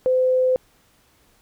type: tone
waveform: sine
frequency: 512 Hz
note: C5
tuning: 38 cents flat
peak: -15 dBFS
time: 0.06-0.56 s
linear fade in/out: 0 ms
effects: pink hiss -59 dBFS RMS until 1.41 s